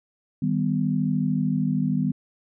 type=chord; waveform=sine; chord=Eb augmented; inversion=none; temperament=equal with one note detuned; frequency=155.56 / 196 / 249.4 Hz; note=Eb3 / G3 / B3; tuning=0 / 0 / +17 cents; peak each=-25 dBFS; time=0.42-2.12 s; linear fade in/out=5 ms; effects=none